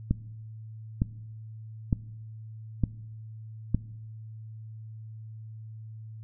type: click train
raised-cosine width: 5 ms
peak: -11 dBFS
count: 5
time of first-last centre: 0.11-3.746 s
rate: 1.1 Hz
effects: noise-tail reverb RT60 1.0 s tail -20 dB re dry + added 110 Hz sine -40 dBFS peak until 6.23 s